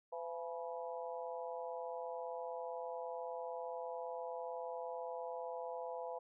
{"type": "harmonic tone with a mistuned harmonic", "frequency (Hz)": 168.9, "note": "E3", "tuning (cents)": 42, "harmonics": [3, 4, 5, 6], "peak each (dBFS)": [-44, -46, -48, -50], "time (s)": [0.12, 6.19], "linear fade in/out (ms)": 10, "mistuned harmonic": 6, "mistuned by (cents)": -59, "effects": []}